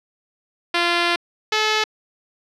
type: tone pair in turn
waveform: 5% pulse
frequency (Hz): 345.3 / 431.4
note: F4 / A4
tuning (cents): -20 / -34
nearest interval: major third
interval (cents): 386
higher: second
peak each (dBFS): -5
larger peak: neither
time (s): 0.74-1.16 / 1.52-1.84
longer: first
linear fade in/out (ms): 5
effects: low-pass 5000 Hz 12 dB/octave